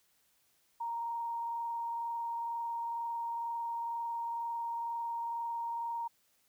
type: tone with frequency modulation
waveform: sine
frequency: 932.3 Hz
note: A#5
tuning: in tune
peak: -34 dBFS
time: 0.8-6.08 s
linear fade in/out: 10 ms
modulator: 22.1 Hz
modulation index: 0.35
effects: white hiss -72 dBFS RMS until 6.48 s